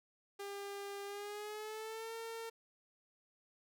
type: tone with pitch glide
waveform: sawtooth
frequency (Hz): 400.8 to 455.1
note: G4 to A#4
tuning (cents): +38 to -42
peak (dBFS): -39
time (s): 0.39-2.5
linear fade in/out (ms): 10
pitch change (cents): +220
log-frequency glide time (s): 1.05-2.14
effects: none